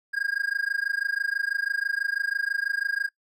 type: tone with amplitude modulation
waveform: triangle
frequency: 1623 Hz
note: G#6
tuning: 40 cents flat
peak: -19 dBFS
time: 0.13-3.09 s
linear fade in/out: 20 ms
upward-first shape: sine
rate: 26.1 Hz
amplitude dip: 95%
effects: noise-tail reverb RT60 0.1 s tail -20 dB re dry